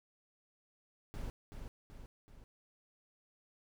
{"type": "noise with echo", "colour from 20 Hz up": "brown", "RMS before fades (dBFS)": -41, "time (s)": [1.14, 1.3], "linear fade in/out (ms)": 0, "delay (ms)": 380, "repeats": 3, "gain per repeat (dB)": -5, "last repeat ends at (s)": 2.44, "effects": []}